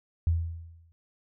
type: tone with exponential decay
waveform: sine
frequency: 83.2 Hz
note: E2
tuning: 17 cents sharp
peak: -19 dBFS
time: 0.27-0.92 s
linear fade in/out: 0 ms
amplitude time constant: 140 ms
effects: none